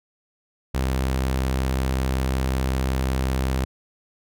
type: tone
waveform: sawtooth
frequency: 65.41 Hz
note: C2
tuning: in tune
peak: -17 dBFS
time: 0.74-3.65 s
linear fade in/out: 10 ms
effects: none